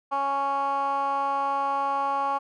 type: tone with band-pass filter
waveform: 15% pulse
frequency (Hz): 277.2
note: C#4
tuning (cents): 0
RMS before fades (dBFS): -26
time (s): 0.11-2.39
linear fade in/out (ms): 20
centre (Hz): 980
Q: 6.7
effects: none